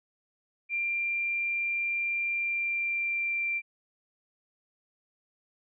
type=tone with pitch glide; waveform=sine; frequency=2378 to 2360 Hz; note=D7 to D7; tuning=+21 to +8 cents; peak=-27 dBFS; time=0.69-3.62 s; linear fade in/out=50 ms; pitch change=-13 cents; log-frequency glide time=2.32-3.49 s; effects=none